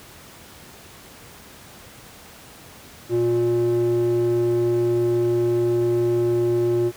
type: tone with band-pass filter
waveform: square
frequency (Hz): 118.4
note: A#2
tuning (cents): +27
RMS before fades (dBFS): -20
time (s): 3.09-6.92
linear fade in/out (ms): 50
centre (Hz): 320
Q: 4.6
effects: pink hiss -44 dBFS RMS until 6.96 s + high-pass 60 Hz 12 dB/octave